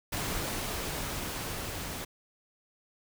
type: noise with level ramp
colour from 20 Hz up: pink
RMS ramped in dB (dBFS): -33 to -38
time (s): 0.12-2.05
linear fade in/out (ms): 10
effects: none